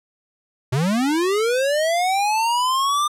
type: linear sweep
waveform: square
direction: up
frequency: 119.3 to 1206 Hz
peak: -18 dBFS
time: 0.72-3.08 s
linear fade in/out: 10 ms
effects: low-pass 11000 Hz 12 dB/octave

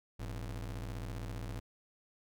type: ring-modulated tone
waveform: 40% pulse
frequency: 76 Hz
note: D#2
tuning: 40 cents flat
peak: -35 dBFS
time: 0.19-1.6 s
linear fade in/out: 10 ms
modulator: 30.5 Hz
effects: none

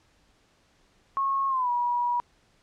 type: tone with pitch glide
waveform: sine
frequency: 1091 to 966.4 Hz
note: C#6 to B5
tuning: -28 to -38 cents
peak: -23 dBFS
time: 1.17-2.2 s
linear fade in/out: 0 ms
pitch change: -210 cents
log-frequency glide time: 1.48-1.7 s
effects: pink hiss -64 dBFS RMS until 2.62 s + low-pass 7000 Hz 12 dB/octave

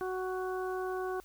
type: harmonic tone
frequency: 371.6 Hz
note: F#4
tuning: 7 cents sharp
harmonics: 1 / 2 / 3 / 4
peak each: -34 / -40 / -42 / -44 dBFS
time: 0.01-1.2 s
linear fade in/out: 0 ms
effects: added 50 Hz sine -59 dBFS peak until 1.24 s + white hiss -61 dBFS RMS until 1.24 s

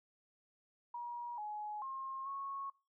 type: tone with pitch steps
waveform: sine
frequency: 956 / 842 / 1069 / 1100 Hz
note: A#5 / G#5 / C6 / C#6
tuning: +43 / +24 / +37 / -14 cents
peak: -40 dBFS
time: 0.94-2.7 s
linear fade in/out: 5 ms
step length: 440 ms
effects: noise-tail reverb RT60 0.3 s tail -22 dB re dry

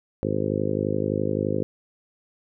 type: harmonic tone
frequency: 51.7 Hz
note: G#1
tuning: 7 cents flat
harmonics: 2 / 3 / 4 / 5 / 6 / 7 / 8 / 9 / 10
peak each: -31 / -31 / -31 / -31 / -31 / -31 / -31 / -31 / -31 dBFS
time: 0.23-1.63 s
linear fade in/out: 0 ms
effects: none

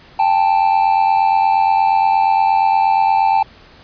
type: tone pair together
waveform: triangle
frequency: 791.5 / 880 Hz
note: G5 / A5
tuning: +17 / 0 cents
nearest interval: major second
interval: 183 cents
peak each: -12 dBFS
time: 0.19-3.43 s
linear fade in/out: 5 ms
effects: pink hiss -44 dBFS RMS until 3.83 s + resampled to 11025 Hz

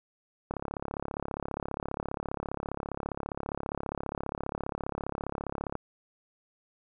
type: click train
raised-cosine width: 1 ms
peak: -19 dBFS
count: 184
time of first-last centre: 0.51-5.754 s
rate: 34.9 Hz
effects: none

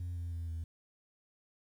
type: tone with pitch steps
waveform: sine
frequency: 87.7 / 85.75 / 83.84 / 81.97 Hz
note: F2 / F2 / E2 / E2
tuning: +8 / -31 / +30 / -9 cents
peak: -34 dBFS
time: 0-0.64 s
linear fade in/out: 5 ms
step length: 160 ms
effects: tanh soft clip ceiling -35 dBFS + 11-bit

